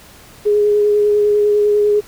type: tone with vibrato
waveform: sine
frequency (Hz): 415.9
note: G#4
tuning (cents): +2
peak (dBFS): -10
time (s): 0.45-2.01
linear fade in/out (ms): 20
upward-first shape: sine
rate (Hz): 10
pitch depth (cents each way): 13
effects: pink hiss -42 dBFS RMS until 2.07 s